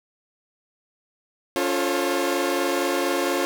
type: tone cluster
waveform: sawtooth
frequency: 282.1 / 351.1 / 442.3 / 540 Hz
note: C#4 / F4 / A4 / C#5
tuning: +30 / +9 / +9 / -45 cents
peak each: -24 / -21 / -26 / -23 dBFS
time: 1.56-3.45 s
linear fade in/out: 0 ms
effects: none